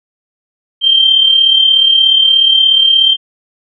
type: tone with amplitude modulation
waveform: sine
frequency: 3149 Hz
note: G7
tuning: 7 cents sharp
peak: -3 dBFS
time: 0.81-3.17 s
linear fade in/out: 50 ms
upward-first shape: sine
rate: 36.8 Hz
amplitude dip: 55%
effects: none